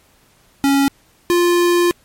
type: tone pair in turn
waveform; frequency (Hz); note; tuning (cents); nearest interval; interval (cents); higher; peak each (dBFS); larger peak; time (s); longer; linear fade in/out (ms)
square; 277.2 / 349.3; C#4 / F4; 0 / 0; major third; 400; second; -12; neither; 0.64-0.88 / 1.3-1.91; second; 0
effects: pink hiss -54 dBFS RMS until 2.04 s + MP3 64 kbps